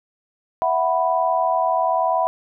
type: chord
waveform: sine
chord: E suspended second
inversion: none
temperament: equal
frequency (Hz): 659.3 / 740 / 987.8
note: E5 / F#5 / B5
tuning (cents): 0 / 0 / 0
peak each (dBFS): -21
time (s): 0.62-2.27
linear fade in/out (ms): 0
effects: none